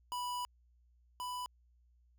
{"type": "tone pair in turn", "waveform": "square", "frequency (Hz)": [984, 992], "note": ["B5", "B5"], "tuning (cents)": [-7, 7], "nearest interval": "unison", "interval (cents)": 14, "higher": "second", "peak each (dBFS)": [-37, -39], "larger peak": "first", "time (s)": [[0.12, 0.45], [1.2, 1.46]], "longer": "first", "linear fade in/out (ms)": 0, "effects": ["added 60 Hz sine -65 dBFS peak until 2.18 s"]}